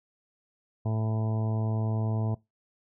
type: harmonic tone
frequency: 110 Hz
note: A2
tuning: in tune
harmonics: 1 / 2 / 3 / 4 / 5 / 6 / 7 / 8 / 9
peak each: -26 / -35 / -42 / -41 / -47 / -40 / -46 / -47 / -48 dBFS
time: 0.85-2.35 s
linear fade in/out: 10 ms
effects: noise-tail reverb RT60 0.2 s tail -22 dB re dry